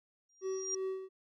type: tone with exponential growth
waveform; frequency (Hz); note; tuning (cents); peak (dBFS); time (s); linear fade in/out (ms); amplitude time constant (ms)
sine; 5700; F8; +34; -31; 0.29-0.75; 5; 100
type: tone with tremolo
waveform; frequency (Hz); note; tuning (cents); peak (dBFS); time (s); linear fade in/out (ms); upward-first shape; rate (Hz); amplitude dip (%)
triangle; 380; F#4; +46; -31; 0.41-1.09; 50; sine; 2.8; 65
effects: none